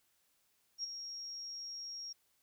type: tone with ADSR envelope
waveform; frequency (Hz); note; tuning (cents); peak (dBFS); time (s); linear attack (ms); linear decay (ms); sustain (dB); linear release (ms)
sine; 5588; F8; 0; -34; 0.78-2.13; 57; 16; -8; 9
effects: white hiss -75 dBFS RMS until 2.42 s